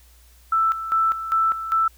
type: tone with tremolo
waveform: sine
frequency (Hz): 1324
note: E6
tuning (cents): +7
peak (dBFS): -16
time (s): 0.52-1.88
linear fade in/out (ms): 5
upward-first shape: square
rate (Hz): 2.5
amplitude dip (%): 70
effects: added 60 Hz sine -50 dBFS peak until 1.97 s + white hiss -56 dBFS RMS until 1.97 s